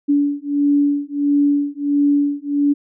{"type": "beating tone pair", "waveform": "sine", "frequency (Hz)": [286.3, 287.8], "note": ["D4", "D4"], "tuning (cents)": [-44, -35], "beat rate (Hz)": 1.5, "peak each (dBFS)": -17, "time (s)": [0.08, 2.74], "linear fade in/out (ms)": 20, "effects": []}